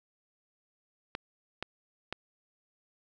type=clicks; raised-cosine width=0.3 ms; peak=-18 dBFS; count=3; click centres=1.151 / 1.626 / 2.126 s; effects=none